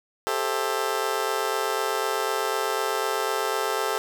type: chord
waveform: 20% pulse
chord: A minor seventh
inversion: third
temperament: just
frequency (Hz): 396 / 440 / 528 / 660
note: G4 / A4 / C5 / E5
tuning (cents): +18 / 0 / +16 / +2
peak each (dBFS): -25 / -23 / -27 / -28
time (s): 0.27-3.98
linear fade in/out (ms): 0
effects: none